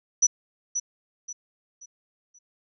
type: tone with echo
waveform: sine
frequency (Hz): 5920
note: F#8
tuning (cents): 0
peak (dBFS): -15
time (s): 0.22-0.27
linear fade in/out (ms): 10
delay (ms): 530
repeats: 4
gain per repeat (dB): -9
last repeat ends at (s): 2.39
effects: none